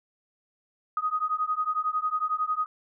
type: beating tone pair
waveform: sine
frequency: 1244.5 / 1255.5 Hz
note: D#6 / D#6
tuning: 0 / +15 cents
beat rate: 11 Hz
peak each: -28 dBFS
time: 0.97-2.66 s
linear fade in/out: 2 ms
effects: none